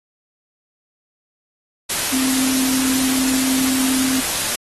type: tone in noise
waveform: sine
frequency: 261.6 Hz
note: C4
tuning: in tune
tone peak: -19 dBFS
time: 2.12-4.21 s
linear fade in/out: 10 ms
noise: white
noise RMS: -21 dBFS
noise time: 1.89-4.56 s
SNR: -1 dB
effects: AAC 32 kbps